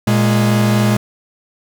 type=tone pair together; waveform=45% pulse; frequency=116.54 / 208.4 Hz; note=A#2 / G#3; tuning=0 / +6 cents; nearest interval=minor seventh; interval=1006 cents; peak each=-14 dBFS; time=0.07-0.97 s; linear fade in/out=5 ms; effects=none